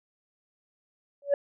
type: tone with exponential growth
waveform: sine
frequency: 567 Hz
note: C#5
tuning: 39 cents sharp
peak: -14 dBFS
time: 1.22-1.34 s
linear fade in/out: 2 ms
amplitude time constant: 24 ms
effects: tanh soft clip ceiling -16 dBFS